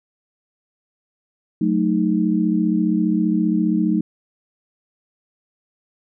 sine chord, D# diminished, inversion first, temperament equal, 185 / 220 / 311.1 Hz, F#3 / A3 / D#4, 0 / 0 / 0 cents, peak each -20 dBFS, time 1.61-4.01 s, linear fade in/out 5 ms, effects none

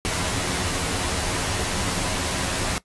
pink noise with comb filter, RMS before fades -25 dBFS, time 0.05-2.78 s, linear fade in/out 0 ms, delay 11 ms, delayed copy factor +0.6, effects noise-tail reverb RT60 0.1 s tail -17 dB re dry + resampled to 24000 Hz

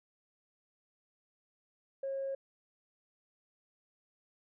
sine tone, 543 Hz, C#5, 36 cents flat, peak -33 dBFS, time 2.03-2.35 s, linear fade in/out 5 ms, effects tanh soft clip ceiling -30 dBFS

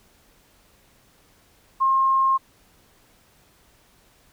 sine tone, 1068 Hz, C6, 35 cents sharp, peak -16 dBFS, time 1.8-2.38 s, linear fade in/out 20 ms, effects pink hiss -58 dBFS RMS until 4.32 s

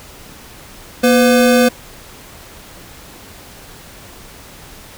square tone pair together, 238.4 / 505.2 Hz, A#3 / B4, +39 / +39 cents, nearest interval octave + minor second, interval 1300 cents, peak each -12 dBFS, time 1.03-1.69 s, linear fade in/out 10 ms, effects pink hiss -38 dBFS RMS until 4.97 s

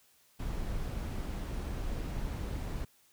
brown noise, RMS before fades -36 dBFS, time 0.39-2.85 s, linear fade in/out 10 ms, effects white hiss -66 dBFS RMS until 3.12 s

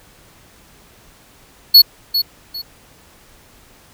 square tone with echo, 4382 Hz, C#8, 21 cents flat, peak -3 dBFS, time 1.74-1.82 s, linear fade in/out 10 ms, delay 400 ms, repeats 2, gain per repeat -11 dB, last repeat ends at 2.62 s, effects pink hiss -48 dBFS RMS until 3.93 s

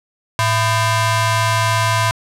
sawtooth ring-modulated tone, 557 Hz, C#5, 8 cents sharp, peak -7 dBFS, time 0.39-2.11 s, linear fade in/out 0 ms, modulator 447 Hz, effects low-pass 11000 Hz 12 dB/octave

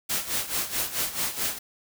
white noise with tremolo, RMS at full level -26 dBFS, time 0.09-1.59 s, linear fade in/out 10 ms, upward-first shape sine, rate 4.6 Hz, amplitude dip 75%, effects none

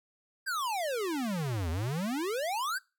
square exponential two-way sweep, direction down then up, 1640 to 77.78 to 1640 Hz, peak -31 dBFS, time 0.46-2.79 s, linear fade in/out 20 ms, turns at 1.7 s, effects noise-tail reverb RT60 0.3 s tail -24 dB re dry

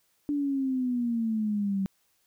sine exponential sweep, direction down, 293.7 to 190.9 Hz, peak -25 dBFS, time 0.29-1.86 s, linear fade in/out 0 ms, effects white hiss -70 dBFS RMS until 2.26 s

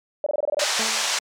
sine tone bursts, 590 Hz, D5, 8 cents sharp, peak -19 dBFS, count 9, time 0.24-0.64 s, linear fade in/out 2 ms, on 24 ms, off 23 ms
white band-pass noise, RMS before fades -24 dBFS, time 0.59-1.19 s, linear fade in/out 5 ms, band 550 to 7100 Hz, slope 24 dB/octave
15% pulse tone with exponential decay, 221.3 Hz, A3, 10 cents sharp, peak -20 dBFS, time 0.79-1.2 s, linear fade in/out 5 ms, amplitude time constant 89 ms
effects none

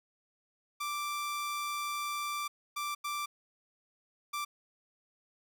sawtooth tone bursts at uneven times, 1174.7 Hz, D6, in tune, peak -30 dBFS, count 4, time 0.8-2.48 / 2.76-2.95 / 3.04-3.26 / 4.33-4.45 s, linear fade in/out 10 ms, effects none

